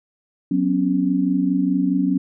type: chord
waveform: sine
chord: F# suspended fourth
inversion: none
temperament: equal with one note detuned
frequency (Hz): 185 / 252.4 / 277.2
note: F#3 / B3 / C#4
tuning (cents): 0 / +38 / 0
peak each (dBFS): -21 / -23 / -19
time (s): 0.51-2.18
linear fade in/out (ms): 5
effects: none